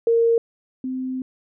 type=tone pair in turn; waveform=sine; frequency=462 / 258.4 Hz; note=A#4 / C4; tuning=-16 / -21 cents; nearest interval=minor seventh; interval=1005 cents; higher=first; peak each=-14 / -24 dBFS; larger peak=first; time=0.07-0.38 / 0.84-1.22 s; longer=second; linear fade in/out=2 ms; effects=none